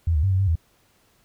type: tone with pitch steps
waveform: sine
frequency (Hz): 83.3 / 74.4 / 96.7 / 94.1 / 97.7 / 81.8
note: E2 / D2 / G2 / F#2 / G2 / E2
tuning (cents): +19 / +23 / -23 / +30 / -5 / -13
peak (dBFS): -17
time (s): 0.07-0.556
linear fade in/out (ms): 5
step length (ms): 81
effects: pink hiss -62 dBFS RMS until 1.24 s